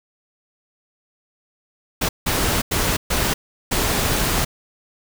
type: noise bursts at uneven times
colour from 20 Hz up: pink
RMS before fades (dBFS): -20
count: 5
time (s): 2.01-2.09 / 2.26-2.62 / 2.71-2.97 / 3.1-3.34 / 3.71-4.45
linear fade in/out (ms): 10
effects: none